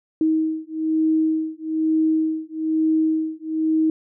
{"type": "beating tone pair", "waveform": "sine", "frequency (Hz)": [316, 317.1], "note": ["D#4", "D#4"], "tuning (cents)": [27, 33], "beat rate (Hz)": 1.1, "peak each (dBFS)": -21, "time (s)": [0.21, 3.9], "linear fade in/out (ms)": 2, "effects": []}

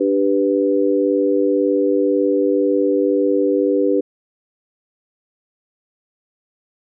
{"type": "chord", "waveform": "sine", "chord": "G major", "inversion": "second", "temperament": "equal", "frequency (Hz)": [293.7, 392, 493.9], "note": ["D4", "G4", "B4"], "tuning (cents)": [0, 0, 0], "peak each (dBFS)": -18, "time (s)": [0, 4.01], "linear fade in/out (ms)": 10, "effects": []}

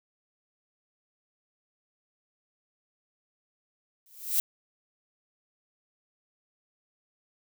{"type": "noise with exponential growth", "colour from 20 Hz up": "violet", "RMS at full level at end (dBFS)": -22, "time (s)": [4.06, 4.4], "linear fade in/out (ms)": 1, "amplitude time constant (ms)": 73, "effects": []}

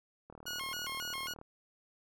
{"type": "click train", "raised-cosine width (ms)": 1, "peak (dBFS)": -36, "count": 44, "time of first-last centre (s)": [0.3, 1.414], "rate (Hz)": 38.6}
{"type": "tone with vibrato", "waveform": "15% pulse", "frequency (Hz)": 1248, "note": "D#6", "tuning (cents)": 5, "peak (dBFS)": -31, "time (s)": [0.46, 1.34], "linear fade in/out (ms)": 10, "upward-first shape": "square", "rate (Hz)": 3.7, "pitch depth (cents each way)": 260}
{"effects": []}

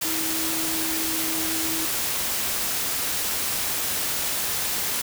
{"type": "tone in noise", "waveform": "sine", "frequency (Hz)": 321.5, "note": "E4", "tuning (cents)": -43, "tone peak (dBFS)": -31, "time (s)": [0.04, 1.86], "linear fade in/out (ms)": 10, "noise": "white", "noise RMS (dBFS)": -26, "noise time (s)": [0.01, 5.02], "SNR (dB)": -8, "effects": []}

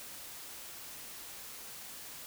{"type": "silence", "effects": ["white hiss -47 dBFS RMS until 2.26 s"]}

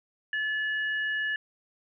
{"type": "tone pair together", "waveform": "sine", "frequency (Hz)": [1726.5, 2900], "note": ["A6", "F#7"], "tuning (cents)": [-33, -35], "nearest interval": "major sixth", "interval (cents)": 898, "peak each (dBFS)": [-27, -38], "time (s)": [0.33, 1.36], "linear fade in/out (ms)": 2, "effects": []}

